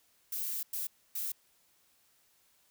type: noise bursts at uneven times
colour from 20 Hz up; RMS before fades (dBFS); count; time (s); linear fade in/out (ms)
violet; -36; 3; 0.32-0.63 / 0.73-0.87 / 1.15-1.32; 5
effects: white hiss -69 dBFS RMS until 2.7 s